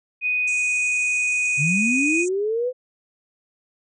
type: tone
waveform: sine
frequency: 2489 Hz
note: D#7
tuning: in tune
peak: -19 dBFS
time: 0.21-2.26 s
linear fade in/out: 50 ms
type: band-pass noise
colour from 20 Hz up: white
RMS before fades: -34 dBFS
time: 0.47-2.29 s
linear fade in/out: 10 ms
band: 6100 to 8300 Hz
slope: 96 dB/octave
type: linear sweep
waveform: sine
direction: up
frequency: 131.5 to 514 Hz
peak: -20 dBFS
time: 1.57-2.73 s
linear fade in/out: 50 ms
effects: none